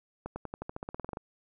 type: accelerating click train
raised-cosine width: 1 ms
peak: -23 dBFS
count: 15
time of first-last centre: 0.26-1.171 s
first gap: 100 ms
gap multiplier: 0.93
effects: none